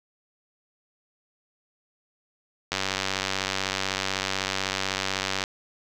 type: click train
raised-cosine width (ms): 0.2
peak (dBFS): -8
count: 262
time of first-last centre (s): 2.72-5.439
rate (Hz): 96
effects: none